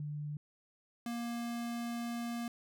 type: tone pair in turn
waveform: sine / square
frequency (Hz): 148.2 / 235.8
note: D3 / A#3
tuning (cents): +16 / +20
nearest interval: minor sixth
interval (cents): 804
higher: second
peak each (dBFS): -37 / -37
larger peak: neither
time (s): 0-0.37 / 1.06-2.48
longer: second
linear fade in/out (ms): 2
effects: none